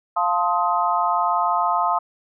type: chord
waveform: sine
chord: F dominant seventh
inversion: none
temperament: equal with one note detuned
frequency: 698.5 / 880 / 1046.5 / 1259 Hz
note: F5 / A5 / C6 / Eb6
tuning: 0 / 0 / 0 / +20 cents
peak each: -23 dBFS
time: 0.16-1.99 s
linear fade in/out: 10 ms
effects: none